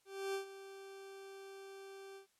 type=tone with ADSR envelope; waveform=40% pulse; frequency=390.3 Hz; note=G4; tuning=8 cents flat; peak=-35 dBFS; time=0.05-2.27 s; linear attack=290 ms; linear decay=110 ms; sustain=-14 dB; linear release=110 ms; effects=white hiss -75 dBFS RMS until 2.39 s + low-pass 11000 Hz 12 dB/octave